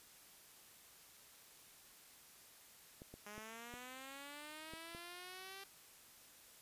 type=clicks; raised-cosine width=2 ms; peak=-39 dBFS; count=6; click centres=3.019 / 3.14 / 3.38 / 3.739 / 4.736 / 4.949 s
type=linear sweep; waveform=5% pulse; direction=up; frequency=204.9 to 393.6 Hz; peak=-39 dBFS; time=3.26-5.64 s; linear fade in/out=5 ms
effects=white hiss -62 dBFS RMS until 6.61 s + resampled to 32000 Hz